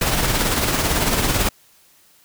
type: noise with tremolo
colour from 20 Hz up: pink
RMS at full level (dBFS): -17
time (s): 0.01-1.49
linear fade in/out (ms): 5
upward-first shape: triangle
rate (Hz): 18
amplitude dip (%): 50
effects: white hiss -54 dBFS RMS until 2.24 s